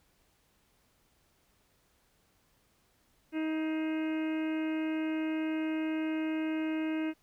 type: harmonic tone with a mistuned harmonic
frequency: 315.1 Hz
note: D#4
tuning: 22 cents sharp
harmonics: 1 / 2 / 3 / 4 / 5 / 6 / 7 / 8 / 9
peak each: -30 / -43 / -49 / -53 / -47 / -55 / -48 / -48 / -53 dBFS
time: 3.32-7.14 s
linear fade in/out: 50 ms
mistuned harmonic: 7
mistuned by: -65 cents
effects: pink hiss -70 dBFS RMS until 7.22 s